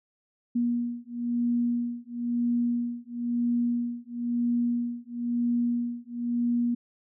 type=beating tone pair; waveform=sine; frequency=238.6 / 239.6 Hz; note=A#3 / A#3; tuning=+41 / +48 cents; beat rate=1 Hz; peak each=-28 dBFS; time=0.55-6.75 s; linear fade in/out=10 ms; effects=none